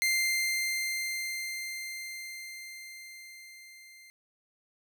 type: tone with level ramp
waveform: sawtooth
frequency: 2093 Hz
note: C7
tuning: in tune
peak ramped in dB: -21 to -48 dBFS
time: 0.02-4.1 s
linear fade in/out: 0 ms
effects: none